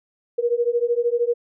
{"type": "beating tone pair", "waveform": "sine", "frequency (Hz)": [470, 483], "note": ["A#4", "B4"], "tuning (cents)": [14, -39], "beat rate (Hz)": 13, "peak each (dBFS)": -21, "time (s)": [0.38, 1.34], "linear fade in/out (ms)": 10, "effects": []}